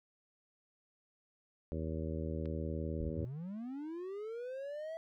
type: harmonic tone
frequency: 79.5 Hz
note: D#2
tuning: 38 cents sharp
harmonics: 1 / 2 / 3 / 4 / 5 / 6 / 7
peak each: -39 / -42 / -44 / -45 / -46 / -47 / -47 dBFS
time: 1.72-3.25 s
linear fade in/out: 0 ms
type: click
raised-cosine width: 0.3 ms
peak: -39 dBFS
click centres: 2.457 s
type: linear sweep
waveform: triangle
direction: up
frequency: 37.14 to 659.3 Hz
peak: -38 dBFS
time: 3-4.97 s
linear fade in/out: 0 ms
effects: none